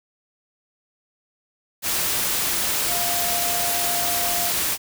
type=tone in noise; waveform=sine; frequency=698.5 Hz; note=F5; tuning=in tune; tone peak=-28 dBFS; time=2.87-4.52 s; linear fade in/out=50 ms; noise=white; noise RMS=-23 dBFS; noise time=1.82-4.78 s; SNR=-8 dB; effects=none